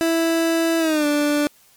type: tone with pitch glide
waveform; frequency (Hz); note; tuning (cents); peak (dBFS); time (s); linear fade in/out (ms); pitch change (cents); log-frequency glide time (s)
30% pulse; 329.6 to 293.6; E4 to D4; 0 to 0; -14; 0.01-1.47; 0; -200; 0.79-1.06
effects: white hiss -54 dBFS RMS until 1.76 s + MP3 96 kbps